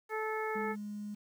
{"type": "harmonic tone", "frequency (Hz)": 435.6, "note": "A4", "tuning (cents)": -17, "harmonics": [1, 2, 3, 4, 5], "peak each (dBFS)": [-36, -39, -41, -42, -43], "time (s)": [0.09, 0.76], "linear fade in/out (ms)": 50}
{"type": "tone", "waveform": "sine", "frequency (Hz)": 207.7, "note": "G#3", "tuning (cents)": 0, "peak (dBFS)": -38, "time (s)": [0.55, 1.15], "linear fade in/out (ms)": 10}
{"effects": ["10-bit"]}